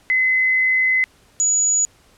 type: tone pair in turn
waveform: sine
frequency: 2038 / 6855 Hz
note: C7 / A8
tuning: -46 / -46 cents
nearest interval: octave + major sixth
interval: 2100 cents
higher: second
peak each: -14 dBFS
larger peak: neither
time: 0.1-1.04 / 1.4-1.85 s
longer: first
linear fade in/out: 0 ms
effects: pink hiss -54 dBFS RMS until 2.17 s + low-pass 11000 Hz 12 dB/octave